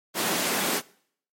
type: high-pass noise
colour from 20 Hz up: pink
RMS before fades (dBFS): -26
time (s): 0.14-0.82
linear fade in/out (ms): 50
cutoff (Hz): 200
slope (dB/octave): 24
effects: noise-tail reverb RT60 0.6 s tail -22 dB re dry + MP3 64 kbps